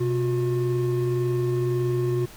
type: tone pair together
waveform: triangle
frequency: 126.93 / 359 Hz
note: B2 / F4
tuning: +48 / +48 cents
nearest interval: octave + tritone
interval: 1800 cents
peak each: -22 / -22 dBFS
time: 0-2.26 s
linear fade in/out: 10 ms
effects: pink hiss -46 dBFS RMS until 2.36 s